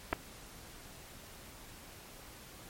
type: clicks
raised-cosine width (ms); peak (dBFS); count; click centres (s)
0.5; -16; 2; 0.128 / 0.131
effects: pink hiss -52 dBFS RMS until 2.69 s + MP3 64 kbps